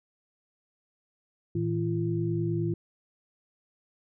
sine tone cluster, 111.9 / 161.5 / 341.4 Hz, A2 / E3 / F4, +30 / -35 / -39 cents, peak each -30 dBFS, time 1.55-2.74 s, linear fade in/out 5 ms, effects none

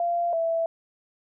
sine tone pair in turn, 690 / 661.4 Hz, F5 / E5, -21 / +6 cents, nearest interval minor second, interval 73 cents, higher first, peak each -22 dBFS, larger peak neither, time 0-0.33 / 0.33-0.66 s, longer neither, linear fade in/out 2 ms, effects none

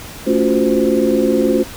sine tone cluster, 220.7 / 280 / 348.6 / 367.9 / 517 Hz, A3 / C#4 / F4 / F#4 / C5, +5 / +18 / -3 / -10 / -21 cents, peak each -18 dBFS, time 0.26-1.64 s, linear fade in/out 20 ms, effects pink hiss -33 dBFS RMS until 1.76 s

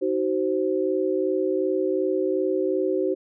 sine chord, C diminished, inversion first, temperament just, 314 / 376.7 / 523.3 Hz, Eb4 / Gb4 / C5, +16 / +31 / 0 cents, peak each -27 / -23 / -27 dBFS, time 0.01-3.15 s, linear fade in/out 20 ms, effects none

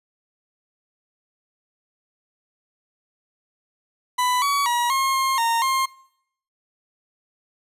40% pulse tone with pitch steps, 995 / 1131 / 959 / 1074 / 1067 / 923 / 1063 Hz, B5 / C#6 / A#5 / C6 / C6 / A#5 / C6, +13 / +34 / +49 / +45 / +34 / -17 / +27 cents, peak -18 dBFS, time 4.18-5.86 s, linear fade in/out 10 ms, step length 240 ms, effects noise-tail reverb RT60 0.7 s tail -23 dB re dry + resampled to 32000 Hz

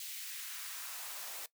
white noise with high-pass filter sweep, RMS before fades -44 dBFS, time 0-1.46 s, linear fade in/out 2 ms, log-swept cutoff 2900 to 520 Hz, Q 1.2, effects noise-tail reverb RT60 0.1 s tail -18 dB re dry

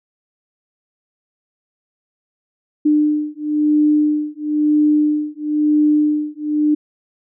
sine beating tone pair, 299.9 / 300.9 Hz, D4 / D4, +36 / +42 cents, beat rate 1 Hz, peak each -16 / -16 dBFS, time 2.85-6.75 s, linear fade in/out 10 ms, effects none

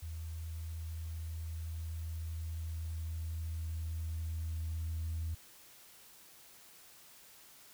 sine tone with level ramp, 81 Hz, E2, 30 cents flat, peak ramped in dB -39 to -33 dBFS, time 0.02-5.35 s, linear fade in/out 10 ms, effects tanh soft clip ceiling -31 dBFS + white hiss -58 dBFS RMS until 7.73 s

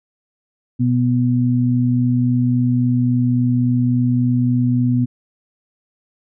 sine tone pair together, 123.31 / 246.9 Hz, B2 / B3, -2 / 0 cents, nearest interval octave, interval 1202 cents, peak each -16 dBFS, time 0.79-5.06 s, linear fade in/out 20 ms, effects none

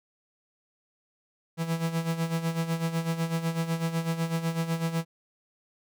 45% pulse tone with tremolo, 164.81 Hz, E3, in tune, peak -24 dBFS, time 1.57-5.05 s, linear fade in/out 50 ms, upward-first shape sine, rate 8 Hz, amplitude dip 70%, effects none

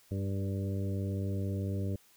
harmonic tone with a mistuned harmonic, 98 Hz, G2, in tune, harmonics 1 / 2 / 3 / 4 / 5 / 6, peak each -32 / -38 / -42 / -44 / -46 / -48 dBFS, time 0.11-1.96 s, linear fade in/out 5 ms, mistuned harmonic 5, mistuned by -16 cents, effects white hiss -63 dBFS RMS until 2.16 s

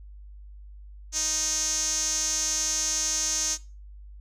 sawtooth tone with band-pass filter, 311.1 Hz, D#4, in tune, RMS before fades -27 dBFS, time 1.12-3.58 s, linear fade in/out 50 ms, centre 6300 Hz, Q 7.8, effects noise-tail reverb RT60 0.3 s tail -19 dB re dry + added 50 Hz sine -42 dBFS peak until 4.2 s

